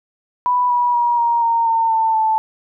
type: tone with pitch steps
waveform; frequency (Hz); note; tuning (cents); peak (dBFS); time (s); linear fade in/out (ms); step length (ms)
sine; 987.8 / 971.4 / 955.3 / 939.4 / 923.8 / 908.4 / 893.3 / 878.5; B5 / B5 / A#5 / A#5 / A#5 / A#5 / A5 / A5; 0 / -29 / +42 / +13 / -16 / -45 / +26 / -3; -13; 0.46-2.38; 0; 240
effects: none